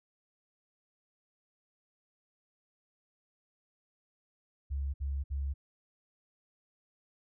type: tone bursts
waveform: sine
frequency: 69.3 Hz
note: C#2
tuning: in tune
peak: -31 dBFS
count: 3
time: 4.7-5.54 s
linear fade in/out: 20 ms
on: 240 ms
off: 60 ms
effects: none